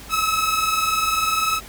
sawtooth tone pair together, 1280.9 / 1301 Hz, D#6 / E6, +50 / -23 cents, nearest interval unison, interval 27 cents, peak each -18 dBFS, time 0.09-1.61 s, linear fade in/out 50 ms, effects added 50 Hz sine -44 dBFS peak until 1.68 s + pink hiss -40 dBFS RMS until 1.68 s

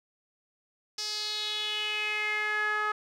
sawtooth tone with band-pass filter sweep, 423.4 Hz, G#4, 33 cents sharp, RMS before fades -31 dBFS, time 0.98-2.92 s, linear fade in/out 5 ms, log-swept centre 5200 to 1400 Hz, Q 4.8, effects none

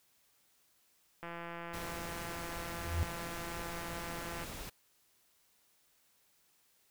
click train, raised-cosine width 0.5 ms, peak -29 dBFS, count 546, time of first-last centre 1.23-4.436 s, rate 170 Hz
pink noise, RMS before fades -45 dBFS, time 1.73-4.7 s, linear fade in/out 10 ms
sine tone with exponential growth, 82.41 Hz, E2, in tune, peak -26 dBFS, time 2.62-3.03 s, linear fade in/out 0 ms, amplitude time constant 87 ms
effects white hiss -71 dBFS RMS until 6.9 s

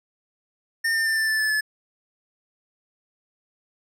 square tone with pitch steps, 1817 / 1801.3 / 1785.8 / 1770.4 / 1755.1 / 1740 / 1725 Hz, A#6 / A6 / A6 / A6 / A6 / A6 / A6, -45 / +40 / +25 / +10 / -5 / -20 / -35 cents, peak -21 dBFS, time 0.84-1.61 s, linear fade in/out 10 ms, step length 110 ms, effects low-pass 12000 Hz 12 dB/octave

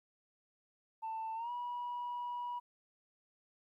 sine tone with pitch glide, 890 to 970.6 Hz, A5 to B5, +20 to -30 cents, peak -36 dBFS, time 1.02-2.6 s, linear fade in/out 20 ms, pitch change +150 cents, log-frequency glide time 1.35-1.51 s, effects tanh soft clip ceiling -35 dBFS + 13-bit

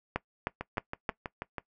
two click trains, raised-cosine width 0.5 ms, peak -20 / -14 dBFS, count 7 / 4, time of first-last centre 0.61-1.582 / 0.16-1.092 s, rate 6.17 / 3.22 Hz, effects noise-tail reverb RT60 0.1 s tail -20 dB re dry

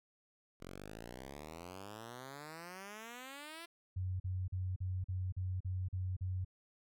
5% pulse exponential sweep, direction up, 42.81 to 344.5 Hz, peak -36 dBFS, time 0.6-3.66 s, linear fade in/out 10 ms
sine tone bursts, 92.5 Hz, F#2, in tune, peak -35 dBFS, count 9, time 3.96-6.448 s, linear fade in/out 10 ms, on 240 ms, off 41 ms
effects none

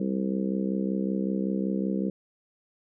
harmonic tone, 65.3 Hz, C2, 3 cents flat, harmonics 3 / 4 / 5 / 6 / 7 / 8, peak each -27 / -34 / -33 / -38 / -36 / -39 dBFS, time 0-2.1 s, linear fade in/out 5 ms, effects none

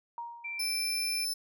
sine tone with exponential decay, 940 Hz, A#5, 14 cents sharp, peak -34 dBFS, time 0.18-0.87 s, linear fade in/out 1 ms, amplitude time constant 150 ms
sine tone with pitch glide, 2349 to 2382 Hz, D7 to D7, 0 to +24 cents, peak -35 dBFS, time 0.44-1.25 s, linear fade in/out 10 ms, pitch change +24 cents, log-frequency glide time 0.74-1.07 s
sawtooth tone, 5274 Hz, E8, in tune, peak -28 dBFS, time 0.59-1.34 s, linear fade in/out 10 ms
effects none

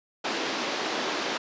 pink band-pass noise, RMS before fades -30 dBFS, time 0.24-1.38 s, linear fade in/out 10 ms, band 260 to 5500 Hz, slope 24 dB/octave, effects resampled to 16000 Hz

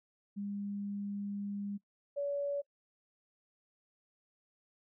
sine tone pair in turn, 202 / 568.7 Hz, G#3 / C#5, -48 / +44 cents, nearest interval octave + tritone, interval 1792 cents, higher second, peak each -36 / -32 dBFS, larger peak second, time 0.36-1.78 / 2.16-2.62 s, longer first, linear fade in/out 20 ms, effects noise-tail reverb RT60 0.1 s tail -22 dB re dry

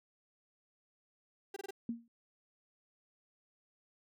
35% pulse tone bursts, 393.2 Hz, G4, 5 cents sharp, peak -39 dBFS, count 4, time 1.54-1.708 s, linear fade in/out 5 ms, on 24 ms, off 24 ms
sine tone with exponential decay, 233.1 Hz, A#3, in tune, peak -31 dBFS, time 1.89-2.08 s, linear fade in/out 2 ms, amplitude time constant 40 ms
effects none

